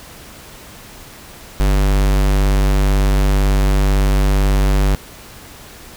square tone, 49 Hz, G1, in tune, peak -12 dBFS, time 1.6-4.95 s, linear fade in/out 0 ms, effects pink hiss -38 dBFS RMS until 5.96 s

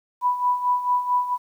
sine tone with tremolo, 987.8 Hz, B5, in tune, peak -16 dBFS, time 0.21-1.38 s, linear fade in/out 50 ms, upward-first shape sine, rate 4.5 Hz, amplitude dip 70%, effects 9-bit

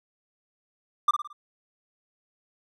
triangle tone with echo, 1188 Hz, D6, 20 cents sharp, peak -14 dBFS, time 1.08-1.11 s, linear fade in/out 5 ms, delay 55 ms, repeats 4, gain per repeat -7 dB, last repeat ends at 1.33 s, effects none

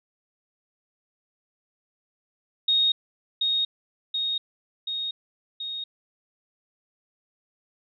sine tone with echo, 3729 Hz, A#7, in tune, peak -18 dBFS, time 2.68-2.92 s, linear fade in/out 5 ms, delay 730 ms, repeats 4, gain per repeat -3 dB, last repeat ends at 5.84 s, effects none

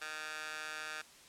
15% pulse tone with high-pass filter, 154.6 Hz, D#3, 11 cents flat, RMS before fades -43 dBFS, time 0.01-1.02 s, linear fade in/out 10 ms, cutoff 1400 Hz, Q 1.5, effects white hiss -58 dBFS RMS until 1.28 s + low-pass 9000 Hz 12 dB/octave

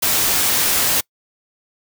white noise, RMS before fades -17 dBFS, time 0.02-1.01 s, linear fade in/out 10 ms, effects noise-tail reverb RT60 0.1 s tail -26 dB re dry

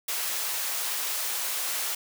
white high-pass noise, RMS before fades -30 dBFS, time 0.08-1.95 s, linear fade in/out 5 ms, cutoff 590 Hz, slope 12 dB/octave, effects none

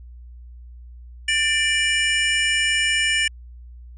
square tone cluster, 1783 / 2349 / 2918 Hz, A6 / D7 / F#7, +22 / 0 / -25 cents, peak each -23 dBFS, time 1.28-3.28 s, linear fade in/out 5 ms, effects added 60 Hz sine -38 dBFS peak until 3.97 s + resampled to 22050 Hz

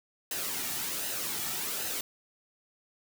white noise with flanger, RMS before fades -34 dBFS, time 0.31-2.01 s, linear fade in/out 2 ms, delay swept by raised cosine 0.87 to 1.97 ms, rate 1.3 Hz, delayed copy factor -0.5, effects none

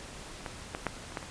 clicks, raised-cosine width 0.5 ms, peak -21 / -19 / -13 / -30 / -29 / -18 / -27 dBFS, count 7, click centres 0.462 / 0.749 / 0.867 / 0.966 / 1.122 / 1.172 / 1.228 s, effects pink hiss -45 dBFS RMS until 1.3 s + resampled to 22050 Hz

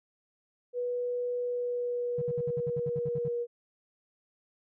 sine tone with pitch glide, 489.6 to 476.8 Hz, B4 to A#4, -15 to +39 cents, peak -29 dBFS, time 0.73-3.47 s, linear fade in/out 50 ms, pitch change -46 cents, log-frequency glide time 1.38-3.26 s
triangle tone bursts, 146.83 Hz, D3, in tune, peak -31 dBFS, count 12, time 2.18-3.284 s, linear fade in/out 5 ms, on 37 ms, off 60 ms
effects none

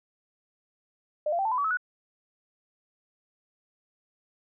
sine tone with pitch steps, 604 / 685.8 / 778.8 / 884.3 / 1004.1 / 1140.2 / 1294.7 / 1470.1 Hz, D5 / F5 / G5 / A5 / B5 / C#6 / E6 / F#6, +48 / -32 / -12 / +8 / +28 / +48 / -32 / -12 cents, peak -24 dBFS, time 1.26-1.772 s, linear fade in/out 5 ms, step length 64 ms, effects none

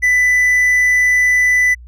triangle tone, 1991 Hz, B6, 14 cents sharp, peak -8 dBFS, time 0.02-1.75 s, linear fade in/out 20 ms, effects added 60 Hz sine -34 dBFS peak until 1.87 s

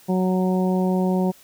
harmonic tone, 185 Hz, F#3, in tune, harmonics 1 / 2 / 3 / 4 / 5, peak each -19 / -25 / -29 / -31 / -33 dBFS, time 0.08-1.32 s, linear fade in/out 20 ms, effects white hiss -51 dBFS RMS until 1.43 s

